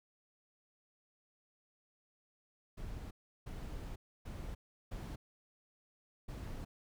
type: noise bursts at uneven times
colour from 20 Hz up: brown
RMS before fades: -44 dBFS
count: 5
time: 2.77-3.11 / 3.46-3.96 / 4.25-4.55 / 4.91-5.16 / 6.28-6.65 s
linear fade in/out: 10 ms
effects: none